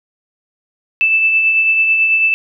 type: tone with tremolo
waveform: sine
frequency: 2639 Hz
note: E7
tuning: 1 cent sharp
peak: -8 dBFS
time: 1.01-2.34 s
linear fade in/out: 0 ms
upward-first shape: triangle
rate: 9.1 Hz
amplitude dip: 40%
effects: none